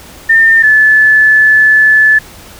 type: tone pair in turn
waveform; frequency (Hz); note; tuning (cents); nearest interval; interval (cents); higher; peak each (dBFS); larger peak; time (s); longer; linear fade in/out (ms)
sine; 1806 / 1734.4; A6 / A6; +45 / -25; minor second; 70; first; -3; neither; 0.29-0.63 / 0.63-2.19; second; 10
effects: pink hiss -34 dBFS RMS until 2.59 s